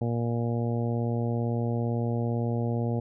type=harmonic tone; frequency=117.8 Hz; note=A#2; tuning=19 cents sharp; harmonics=1 / 2 / 3 / 4 / 5 / 6 / 7; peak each=-27 / -31 / -37 / -35 / -39 / -41 / -43 dBFS; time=0.01-3 s; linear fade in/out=5 ms; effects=none